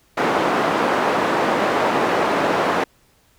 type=band-pass noise; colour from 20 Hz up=white; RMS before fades=-19 dBFS; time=0.17-2.84 s; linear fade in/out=5 ms; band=240 to 1000 Hz; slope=12 dB/octave; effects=pink hiss -58 dBFS RMS until 3.38 s